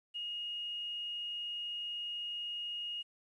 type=tone with quantisation; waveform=sine; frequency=2866 Hz; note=F7; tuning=44 cents sharp; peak=-37 dBFS; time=0.14-3.03 s; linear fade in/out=20 ms; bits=11; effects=resampled to 24000 Hz